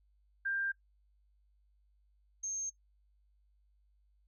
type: tone pair in turn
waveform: sine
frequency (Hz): 1590 / 6399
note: G6 / G8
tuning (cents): +24 / +35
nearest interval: 2 octaves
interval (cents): 2411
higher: second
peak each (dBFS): -32 / -34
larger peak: first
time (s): 0.45-0.72 / 2.43-2.7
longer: neither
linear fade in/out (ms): 10
effects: noise-tail reverb RT60 0.1 s tail -18 dB re dry + added 50 Hz sine -67 dBFS peak until 4.27 s